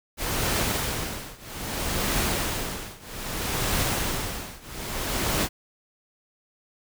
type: noise with tremolo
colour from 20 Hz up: pink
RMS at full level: -24 dBFS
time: 0.17-5.49 s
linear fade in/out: 50 ms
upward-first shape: triangle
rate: 0.62 Hz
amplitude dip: 95%
effects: none